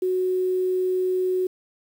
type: tone with quantisation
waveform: sine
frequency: 369.1 Hz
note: F#4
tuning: 4 cents flat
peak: -20 dBFS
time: 0.02-1.47 s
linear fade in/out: 5 ms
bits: 8
effects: none